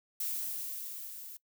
violet noise with level ramp, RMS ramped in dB -34 to -47 dBFS, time 0.2-1.37 s, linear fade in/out 5 ms, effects noise-tail reverb RT60 0.1 s tail -21 dB re dry

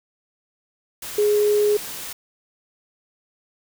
sine tone in noise, 416.8 Hz, G#4, 6 cents sharp, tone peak -15 dBFS, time 1.18-1.77 s, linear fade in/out 5 ms, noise white, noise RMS -33 dBFS, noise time 1.02-2.13 s, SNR +15 dB, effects none

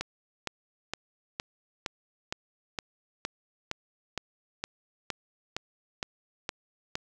click train, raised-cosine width 0.2 ms, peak -14 dBFS, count 16, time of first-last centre 0.01-6.954 s, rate 2.16 Hz, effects none

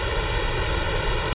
pink noise with comb filter, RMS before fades -23 dBFS, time 0-1.33 s, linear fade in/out 0 ms, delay 2.1 ms, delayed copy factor +0.95, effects resampled to 8000 Hz

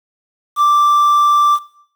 triangle tone with quantisation, 1174.7 Hz, D6, in tune, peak -7 dBFS, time 0.56-1.59 s, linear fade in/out 50 ms, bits 6, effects noise-tail reverb RT60 0.6 s tail -17 dB re dry

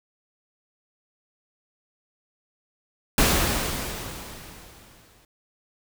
pink noise with exponential decay, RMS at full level -18 dBFS, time 3.18-5.25 s, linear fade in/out 2 ms, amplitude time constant 450 ms, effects none

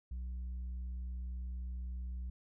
sine tone with tanh clipping, 61.74 Hz, B1, in tune, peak -39 dBFS, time 0.11-2.3 s, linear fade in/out 5 ms, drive 3 dB, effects none

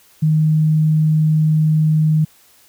sine tone, 155.56 Hz, D#3, in tune, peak -11 dBFS, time 0.22-2.25 s, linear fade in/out 10 ms, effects white hiss -51 dBFS RMS until 2.68 s

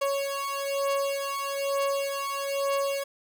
30% pulse beating tone pair, 554.4 / 555.5 Hz, C#5 / C#5, 0 / +4 cents, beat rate 1.1 Hz, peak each -27 dBFS, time 0.01-3.04 s, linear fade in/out 10 ms, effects none

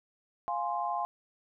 sine chord, F minor, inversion none, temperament equal, 698.5 / 830.6 / 1046.5 Hz, F5 / Ab5 / C6, 0 / 0 / 0 cents, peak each -34 dBFS, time 0.48-1.05 s, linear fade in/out 0 ms, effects none

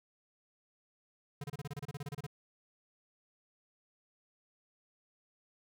square tone bursts, 143.8 Hz, D3, 36 cents flat, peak -39 dBFS, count 15, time 1.41-2.266 s, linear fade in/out 5 ms, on 30 ms, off 29 ms, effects none

